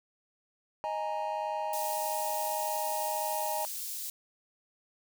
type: chord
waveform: triangle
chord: D# suspended fourth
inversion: none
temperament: equal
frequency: 622.3 / 830.6 / 932.3 Hz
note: D#5 / G#5 / A#5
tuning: 0 / 0 / 0 cents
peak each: -34 / -33 / -34 dBFS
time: 0.84-3.65 s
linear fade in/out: 0 ms
type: high-pass noise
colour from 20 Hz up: white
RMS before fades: -38 dBFS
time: 1.73-4.1 s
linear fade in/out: 2 ms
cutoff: 5100 Hz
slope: 12 dB/octave
effects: none